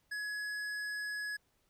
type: tone with hard clipping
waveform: triangle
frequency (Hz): 1685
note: G#6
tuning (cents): +25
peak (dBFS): -38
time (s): 0.11-1.37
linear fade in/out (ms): 10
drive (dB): 14
effects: pink hiss -75 dBFS RMS until 1.69 s